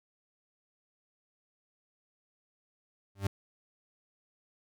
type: tone with exponential growth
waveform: 40% pulse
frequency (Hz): 98.6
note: G2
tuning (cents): +11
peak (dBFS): -24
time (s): 3.15-3.27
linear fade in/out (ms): 5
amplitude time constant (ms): 25
effects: none